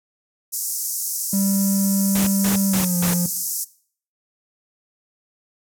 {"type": "band-pass noise", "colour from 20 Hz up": "white", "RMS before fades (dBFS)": -26, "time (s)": [0.52, 3.65], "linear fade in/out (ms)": 20, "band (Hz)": [5400, 15000], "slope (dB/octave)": 48}
{"type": "tone with pitch glide", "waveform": "triangle", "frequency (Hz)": [196, 175.63], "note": ["G3", "F3"], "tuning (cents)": [0, 10], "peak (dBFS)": -16, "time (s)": [1.33, 3.26], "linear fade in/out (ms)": 2, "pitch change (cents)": -190, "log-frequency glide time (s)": [2.68, 2.96]}
{"type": "noise bursts", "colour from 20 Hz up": "pink", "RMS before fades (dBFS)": -26, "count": 4, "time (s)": [2.15, 3.14], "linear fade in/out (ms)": 5, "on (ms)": 120, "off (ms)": 170}
{"effects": ["noise-tail reverb RT60 0.5 s tail -19 dB re dry", "high-pass 80 Hz 12 dB/octave"]}